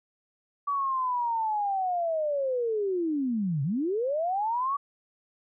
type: linear two-way sweep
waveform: sine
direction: down then up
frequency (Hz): 1148 to 130.81 to 1148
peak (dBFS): -25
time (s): 0.67-4.77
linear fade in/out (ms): 10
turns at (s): 3.63
effects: none